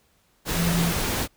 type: tone in noise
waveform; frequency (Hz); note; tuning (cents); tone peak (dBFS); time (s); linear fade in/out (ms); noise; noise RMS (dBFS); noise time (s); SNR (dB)
sine; 170; F3; -46; -21; 0.55-0.94; 50; pink; -26; 0.45-1.28; +2
effects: pink hiss -64 dBFS RMS until 1.36 s